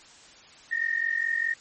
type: tone pair together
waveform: sine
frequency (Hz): 1824 / 1868.8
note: A#6 / A#6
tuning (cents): -38 / +4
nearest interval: unison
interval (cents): 42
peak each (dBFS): -27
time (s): 0.71-1.54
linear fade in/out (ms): 10
effects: white hiss -51 dBFS RMS until 1.6 s + MP3 32 kbps